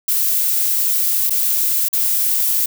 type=noise with dropouts; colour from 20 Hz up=violet; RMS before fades=-17 dBFS; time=0.08-2.66 s; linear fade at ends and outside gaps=5 ms; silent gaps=1.297-1.305 / 1.886-1.929 s; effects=none